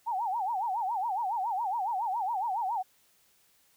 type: tone with vibrato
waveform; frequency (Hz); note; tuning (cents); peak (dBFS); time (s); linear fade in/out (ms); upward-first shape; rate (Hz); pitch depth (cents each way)
sine; 841; G#5; +22; -28; 0.06-2.83; 20; sine; 7.2; 230
effects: white hiss -66 dBFS RMS until 3.76 s